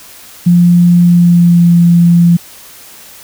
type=tone with pitch glide; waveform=sine; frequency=174.61 to 171.81 Hz; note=F3 to F3; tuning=0 to -28 cents; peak=-3 dBFS; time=0.46-2.37 s; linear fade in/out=10 ms; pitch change=-28 cents; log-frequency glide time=1-1.75 s; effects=white hiss -35 dBFS RMS until 3.23 s